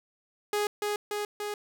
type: tone with echo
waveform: sawtooth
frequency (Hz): 415.3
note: G#4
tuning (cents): 0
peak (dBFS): -22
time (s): 0.53-0.67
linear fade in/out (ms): 2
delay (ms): 290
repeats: 3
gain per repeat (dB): -2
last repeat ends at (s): 1.54
effects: none